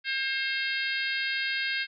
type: harmonic tone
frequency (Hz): 534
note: C5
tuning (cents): +35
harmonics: 3 / 4 / 5 / 6 / 7 / 8 / 9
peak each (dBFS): -31 / -33 / -35 / -37 / -38 / -39 / -40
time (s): 0.04-1.87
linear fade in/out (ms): 50
effects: none